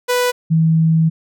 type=tone pair in turn; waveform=sawtooth / sine; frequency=493.9 / 161.52 Hz; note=B4 / E3; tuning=0 / -35 cents; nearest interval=octave + perfect fifth; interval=1935 cents; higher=first; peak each=-10 dBFS; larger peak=neither; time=0.08-0.32 / 0.5-1.1 s; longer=second; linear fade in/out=20 ms; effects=none